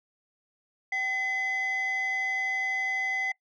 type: tone pair together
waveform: sine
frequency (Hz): 770.7 / 2028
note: G5 / B6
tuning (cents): -30 / +45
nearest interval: octave + perfect fourth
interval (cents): 1675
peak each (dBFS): -33 / -25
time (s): 0.92-3.32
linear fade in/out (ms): 5
effects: noise-tail reverb RT60 0.1 s tail -22 dB re dry + tanh soft clip ceiling -24 dBFS